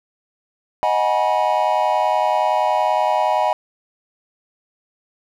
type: chord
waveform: triangle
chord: G# minor seventh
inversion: second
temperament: equal with one note detuned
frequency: 622.3 / 740 / 830.6 / 968 Hz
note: D#5 / F#5 / G#5 / B5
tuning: 0 / 0 / 0 / -35 cents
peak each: -19 dBFS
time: 0.83-3.53 s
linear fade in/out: 0 ms
effects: none